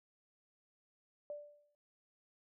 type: tone with exponential decay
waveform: sine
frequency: 587.3 Hz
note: D5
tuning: in tune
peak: -39 dBFS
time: 1.3-1.75 s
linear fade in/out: 1 ms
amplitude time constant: 96 ms
effects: none